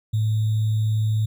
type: tone with sample-and-hold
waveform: sine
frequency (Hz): 108.4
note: A2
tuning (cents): -25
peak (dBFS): -18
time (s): 0.13-1.26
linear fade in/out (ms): 10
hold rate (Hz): 3675
effects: none